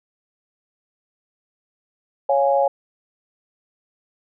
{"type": "chord", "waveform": "sine", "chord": "Db major", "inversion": "none", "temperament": "equal", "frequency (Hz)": [554.4, 698.5, 830.6], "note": ["Db5", "F5", "Ab5"], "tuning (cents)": [0, 0, 0], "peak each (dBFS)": [-17, -22, -20], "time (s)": [2.29, 2.68], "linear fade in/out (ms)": 5, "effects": []}